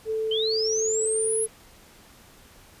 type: tone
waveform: sine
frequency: 440 Hz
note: A4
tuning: in tune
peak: -24 dBFS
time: 0.05-1.48 s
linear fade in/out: 50 ms
type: linear sweep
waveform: sine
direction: up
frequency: 3000 to 10810 Hz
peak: -25 dBFS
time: 0.31-1.46 s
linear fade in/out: 5 ms
effects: pink hiss -52 dBFS RMS until 2.8 s + resampled to 32000 Hz